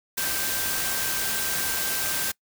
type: tone in noise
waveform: sine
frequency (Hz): 1568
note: G6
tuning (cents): 0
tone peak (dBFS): -35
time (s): 0.17-2.32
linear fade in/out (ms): 10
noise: white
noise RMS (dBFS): -27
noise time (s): 0.17-2.32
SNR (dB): -11
effects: noise-tail reverb RT60 0.1 s tail -24 dB re dry